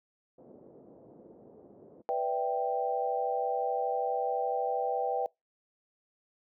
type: low-pass noise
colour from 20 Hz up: pink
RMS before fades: -47 dBFS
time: 0.38-2.02 s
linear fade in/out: 5 ms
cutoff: 560 Hz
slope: 24 dB/octave
type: chord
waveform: sine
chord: E minor seventh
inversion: second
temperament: equal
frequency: 493.9 / 587.3 / 659.3 / 784 Hz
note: B4 / D5 / E5 / G5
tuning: 0 / 0 / 0 / 0 cents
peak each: -32 / -37 / -35 / -31 dBFS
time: 2.09-5.26 s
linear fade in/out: 0 ms
effects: noise-tail reverb RT60 0.2 s tail -25 dB re dry + high-pass 300 Hz 12 dB/octave